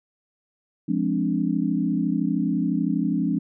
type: chord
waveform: sine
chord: D half-diminished seventh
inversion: first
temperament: equal with one note detuned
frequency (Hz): 174.11 / 207.7 / 261.6 / 293.7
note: F3 / Ab3 / C4 / D4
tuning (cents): -5 / 0 / 0 / 0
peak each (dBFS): -26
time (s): 0.88-3.39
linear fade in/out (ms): 10
effects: none